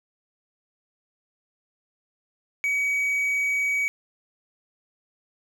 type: tone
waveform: triangle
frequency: 2266 Hz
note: C#7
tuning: 37 cents sharp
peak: -20 dBFS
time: 2.64-3.88 s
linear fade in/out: 0 ms
effects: none